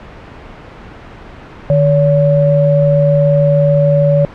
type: tone pair together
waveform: sine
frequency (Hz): 151.1 / 569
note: D3 / C#5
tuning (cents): +50 / +45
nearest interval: octave + major seventh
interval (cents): 2295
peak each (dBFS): -10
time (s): 1.7-4.25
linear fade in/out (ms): 0
effects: pink hiss -33 dBFS RMS until 4.34 s + low-pass 2000 Hz 12 dB/octave